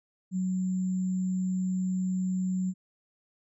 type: tone with sample-and-hold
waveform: sine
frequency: 185 Hz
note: F#3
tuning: in tune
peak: -26 dBFS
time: 0.31-2.74 s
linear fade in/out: 50 ms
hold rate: 7350 Hz
effects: resampled to 22050 Hz